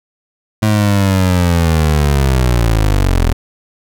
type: linear sweep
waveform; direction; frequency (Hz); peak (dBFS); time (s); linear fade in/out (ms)
25% pulse; down; 108.7 to 40; -6; 0.62-3.33; 10
effects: none